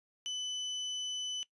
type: tone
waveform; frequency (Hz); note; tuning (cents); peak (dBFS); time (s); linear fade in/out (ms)
35% pulse; 3000; F#7; +23; -33; 0.26-1.43; 0
effects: noise-tail reverb RT60 0.1 s tail -19 dB re dry + resampled to 24000 Hz